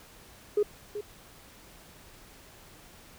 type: tone with echo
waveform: sine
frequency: 415.3 Hz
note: G#4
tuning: in tune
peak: -20 dBFS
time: 0.57-0.63 s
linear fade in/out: 5 ms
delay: 380 ms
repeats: 1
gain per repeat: -12 dB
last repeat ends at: 1.01 s
effects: tanh soft clip ceiling -17 dBFS + pink hiss -53 dBFS RMS until 3.18 s